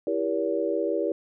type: chord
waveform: sine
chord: E diminished seventh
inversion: none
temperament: just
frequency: 329.6 / 395.6 / 474.7 / 569.6 Hz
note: E4 / G4 / Bb4 / Db5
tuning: 0 / +16 / +31 / +47 cents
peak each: -29 dBFS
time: 0.07-1.12 s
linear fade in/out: 2 ms
effects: none